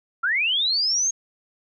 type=linear sweep; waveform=sine; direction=up; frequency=1318.5 to 6560 Hz; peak=-19 dBFS; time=0.23-1.11 s; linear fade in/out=10 ms; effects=none